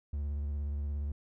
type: tone with vibrato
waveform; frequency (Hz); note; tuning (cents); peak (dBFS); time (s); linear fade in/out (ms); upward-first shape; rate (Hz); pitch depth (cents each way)
triangle; 72.3; D2; -27; -30; 0.13-1.12; 5; square; 17; 36
effects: none